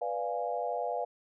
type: chord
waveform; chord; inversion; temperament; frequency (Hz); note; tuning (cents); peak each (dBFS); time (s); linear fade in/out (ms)
sine; B diminished seventh; none; equal; 493.9 / 587.3 / 698.5 / 830.6; B4 / D5 / F5 / Ab5; 0 / 0 / 0 / 0; -36 / -37 / -34 / -38; 0.01-1.05; 10
effects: none